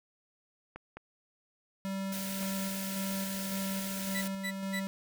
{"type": "clicks", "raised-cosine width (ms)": 0.5, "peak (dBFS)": -28, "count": 3, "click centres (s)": [0.76, 0.97, 2.43]}
{"type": "tone with tremolo", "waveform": "square", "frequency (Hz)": 193.8, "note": "G3", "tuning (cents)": -20, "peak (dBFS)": -34, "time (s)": [1.85, 4.87], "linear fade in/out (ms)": 0, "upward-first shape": "square", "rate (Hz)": 1.8, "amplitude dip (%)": 30}
{"type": "band-stop noise", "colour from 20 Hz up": "white", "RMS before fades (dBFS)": -40, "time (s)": [2.12, 4.28], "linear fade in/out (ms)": 5, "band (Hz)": [780, 1300], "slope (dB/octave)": 96}
{"type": "tone bursts", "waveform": "35% pulse", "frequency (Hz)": 1975.5, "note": "B6", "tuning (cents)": 0, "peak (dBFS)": -32, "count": 3, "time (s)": [4.14, 4.806], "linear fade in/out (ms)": 20, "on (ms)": 82, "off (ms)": 210}
{"effects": []}